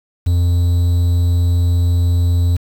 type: tone with quantisation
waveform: triangle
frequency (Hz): 87.31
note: F2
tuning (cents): 0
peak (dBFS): -9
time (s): 0.26-2.57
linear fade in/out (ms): 10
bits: 6
effects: none